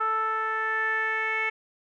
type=tone with low-pass filter sweep; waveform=10% pulse; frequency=440 Hz; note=A4; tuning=in tune; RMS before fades=-27 dBFS; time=0-1.5 s; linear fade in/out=10 ms; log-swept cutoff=1300 to 2200 Hz; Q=5.4; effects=none